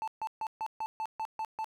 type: tone bursts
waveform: triangle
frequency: 880 Hz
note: A5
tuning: in tune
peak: -30 dBFS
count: 9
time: 0.02-1.644 s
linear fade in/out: 0 ms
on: 56 ms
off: 140 ms
effects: none